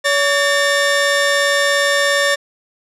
sawtooth tone pair together, 567.6 / 1800 Hz, C#5 / A6, +41 / +39 cents, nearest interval octave + minor sixth, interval 1998 cents, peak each -12 dBFS, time 0.04-2.36 s, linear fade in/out 20 ms, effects low-pass 9000 Hz 12 dB/octave

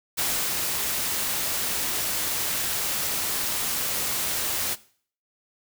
white noise with ADSR envelope, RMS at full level -25 dBFS, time 0.17-4.76 s, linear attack 20 ms, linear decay 310 ms, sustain -2 dB, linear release 31 ms, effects noise-tail reverb RT60 0.5 s tail -19 dB re dry

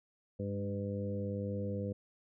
harmonic tone with a mistuned harmonic, 100 Hz, G2, 35 cents sharp, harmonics 1 / 2 / 3 / 4 / 5 / 6, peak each -38 / -39 / -46 / -47 / -40 / -54 dBFS, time 0.39-1.93 s, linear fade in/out 10 ms, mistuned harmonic 2, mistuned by +17 cents, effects none

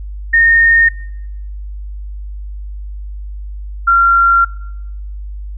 sine tone pair in turn, 1837 / 1376.2 Hz, A#6 / F6, -26 / -26 cents, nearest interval perfect fourth, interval 500 cents, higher first, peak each -6 dBFS, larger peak neither, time 0.33-0.89 / 3.87-4.45 s, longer second, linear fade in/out 10 ms, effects noise-tail reverb RT60 0.9 s tail -24 dB re dry + added 50 Hz sine -23 dBFS peak until 5.57 s

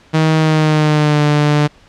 sawtooth tone with pitch glide, 158 to 148.27 Hz, D#3 to D3, +27 to +17 cents, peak -6 dBFS, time 0.13-1.68 s, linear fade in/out 20 ms, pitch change -110 cents, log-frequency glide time 0.38-1.22 s, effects pink hiss -47 dBFS RMS until 1.88 s + low-pass 5000 Hz 12 dB/octave

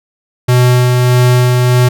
square tone with tremolo, 124.4 Hz, B2, 13 cents sharp, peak -6 dBFS, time 0.48-1.89 s, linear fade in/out 10 ms, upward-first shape sine, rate 1.6 Hz, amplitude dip 25%, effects none

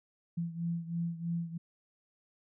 sine beating tone pair, 168.2 / 171.3 Hz, E3 / F3, +35 / -33 cents, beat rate 3.1 Hz, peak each -34 / -38 dBFS, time 0.37-1.58 s, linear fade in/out 10 ms, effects none

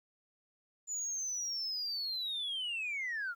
sine linear sweep, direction down, 7040 to 1349 Hz, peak -33 dBFS, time 0.87-3.35 s, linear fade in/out 50 ms, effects tanh soft clip ceiling -32 dBFS + 12-bit

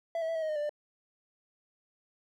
triangle tone with pitch steps, 667 / 646 / 659 / 643 / 627 / 613 / 589 / 595 Hz, E5 / E5 / E5 / E5 / D#5 / D#5 / D5 / D5, +20 / -35 / -1 / -43 / +13 / -26 / +5 / +22 cents, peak -28 dBFS, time 0.15-0.694 s, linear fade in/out 2 ms, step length 68 ms, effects none

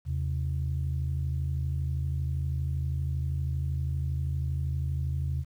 sine tone pair together, 80.5 / 133.1 Hz, E2 / C3, -41 / +30 cents, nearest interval major sixth, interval 871 cents, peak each -28 / -30 dBFS, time 0.05-5.45 s, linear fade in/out 50 ms, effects tanh soft clip ceiling -21 dBFS + 10-bit

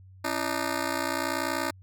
10% pulse ring-modulated tone, 304 Hz, D#4, 40 cents flat, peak -16 dBFS, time 0.24-1.71 s, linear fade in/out 10 ms, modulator 30.3 Hz, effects added 94 Hz sine -48 dBFS peak until 1.82 s

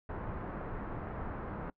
pink low-pass noise, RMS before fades -40 dBFS, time 0.09-1.7 s, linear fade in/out 2 ms, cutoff 1500 Hz, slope 24 dB/octave, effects noise-tail reverb RT60 0.1 s tail -25 dB re dry

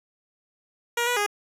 10% pulse tone with pitch steps, 474.5 / 487.6 / 412 Hz, A#4 / B4 / G#4, +31 / -22 / -14 cents, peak -14 dBFS, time 0.97-1.264 s, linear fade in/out 5 ms, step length 98 ms, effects resampled to 32000 Hz

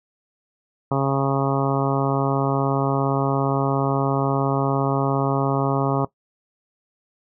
harmonic tone, 137.1 Hz, C#3, 19 cents flat, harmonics 1 / 2 / 3 / 4 / 5 / 6 / 7 / 8 / 9, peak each -22 / -25 / -27 / -28 / -29 / -30 / -30 / -31 / -32 dBFS, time 0.91-6.05 s, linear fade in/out 5 ms, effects noise-tail reverb RT60 0.1 s tail -18 dB re dry

